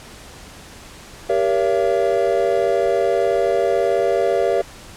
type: chord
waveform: triangle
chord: G diminished seventh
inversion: none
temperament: just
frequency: 392 / 470.4 / 564.5 / 677.4 Hz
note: G4 / Bb4 / Db5 / Fb5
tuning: 0 / +16 / +31 / +47 cents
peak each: -19 dBFS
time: 1.29-4.62 s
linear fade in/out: 10 ms
effects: pink hiss -40 dBFS RMS until 4.96 s + low-pass 10000 Hz 12 dB/octave